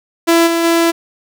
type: tone with level steps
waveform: sawtooth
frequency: 334.7 Hz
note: E4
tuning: 26 cents sharp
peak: -4 / -9 / -6 dBFS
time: 0.27-0.92 s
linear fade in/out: 20 ms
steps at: 0.46 / 0.63 s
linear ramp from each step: 20 ms
effects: none